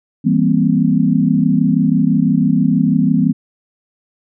sine chord, C dominant seventh, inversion first, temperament just, 163.52 / 196.22 / 235.5 / 261.6 Hz, E3 / G3 / Bb3 / C4, -14 / +2 / +18 / 0 cents, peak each -16 dBFS, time 0.24-3.33 s, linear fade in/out 20 ms, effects none

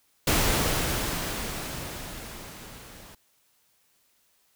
pink noise with level ramp, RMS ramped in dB -22 to -48 dBFS, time 0.27-3.15 s, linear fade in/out 5 ms, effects white hiss -67 dBFS RMS until 4.55 s

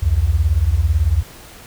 sine beating tone pair, 66.6 / 84.6 Hz, C2 / E2, +31 / +45 cents, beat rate 18 Hz, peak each -16 / -15 dBFS, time 0.02-1.23 s, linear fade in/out 10 ms, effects pink hiss -40 dBFS RMS until 1.66 s

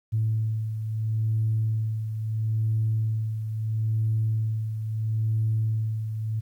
sine beating tone pair, 110 / 110.75 Hz, A2 / A2, 0 / +12 cents, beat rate 0.75 Hz, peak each -23 / -31 dBFS, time 0.12-6.41 s, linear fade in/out 20 ms, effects tanh soft clip ceiling -16 dBFS + 10-bit

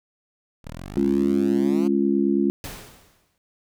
10% pulse exponential sweep, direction up, 35.47 to 183.2 Hz, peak -26 dBFS, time 0.64-1.88 s, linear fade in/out 10 ms
harmonic tone, 69.3 Hz, C#2, in tune, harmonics 3 / 4 / 5, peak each -22 / -22 / -22 dBFS, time 0.97-2.5 s, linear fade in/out 0 ms
pink noise with exponential decay, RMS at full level -33 dBFS, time 2.64-3.38 s, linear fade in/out 1 ms, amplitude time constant 160 ms
effects none

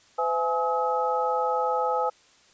sine tone cluster, 507 / 667 / 840 / 1278 Hz, B4 / E5 / G#5 / D#6, +45 / +20 / +19 / +46 cents, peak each -27 / -33 / -26 / -29 dBFS, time 0.18-2.1 s, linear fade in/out 10 ms, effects white hiss -58 dBFS RMS until 2.53 s + resampled to 16000 Hz

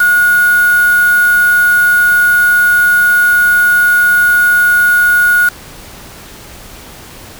sine tone with quantisation, 1447 Hz, F#6, 39 cents flat, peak -6 dBFS, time 0-5.49 s, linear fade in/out 5 ms, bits 3, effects pink hiss -33 dBFS RMS until 7.39 s

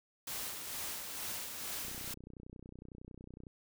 white noise with tremolo, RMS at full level -40 dBFS, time 0.27-2.14 s, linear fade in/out 5 ms, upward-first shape sine, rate 2.2 Hz, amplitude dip 40%
click train, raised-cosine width 3 ms, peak -37 dBFS, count 51, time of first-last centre 1.85-3.468 s, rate 30.9 Hz
effects none

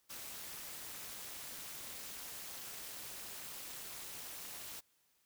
white noise with amplitude modulation, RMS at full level -44 dBFS, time 0.09-4.81 s, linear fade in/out 20 ms, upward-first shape sine, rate 269 Hz, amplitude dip 75%, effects white hiss -75 dBFS RMS until 5.25 s

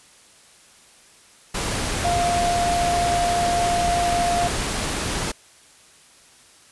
sine tone in noise, 698.5 Hz, F5, in tune, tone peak -19 dBFS, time 2.04-4.48 s, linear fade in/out 10 ms, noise pink, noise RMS -25 dBFS, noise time 1.54-5.32 s, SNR +3 dB, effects white hiss -51 dBFS RMS until 6.71 s + resampled to 24000 Hz

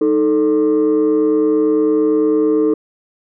sine tone pair together, 311.1 / 440 Hz, D#4 / A4, 0 / 0 cents, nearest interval tritone, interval 600 cents, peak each -12 dBFS, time 0.01-2.74 s, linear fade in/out 5 ms, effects tanh soft clip ceiling -8 dBFS

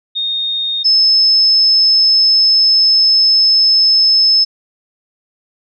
sine tone pair in turn, 3692 / 5221 Hz, A#7 / E8, -17 / -17 cents, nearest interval tritone, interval 600 cents, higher second, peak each -15 / -7 dBFS, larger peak second, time 0.15-0.84 / 0.84-4.45 s, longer second, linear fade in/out 20 ms, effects none

